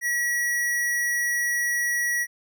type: tone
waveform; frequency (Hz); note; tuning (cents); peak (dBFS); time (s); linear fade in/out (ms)
square; 1925; B6; -45; -23; 0.01-2.27; 50
effects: none